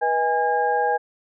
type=tone cluster; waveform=sine; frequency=486.6 / 634 / 820 / 1624 Hz; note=B4 / D#5 / G#5 / G#6; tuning=-26 / +32 / -22 / -39 cents; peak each=-24 / -29 / -20 / -28 dBFS; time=0.01-0.98 s; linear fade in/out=20 ms; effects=none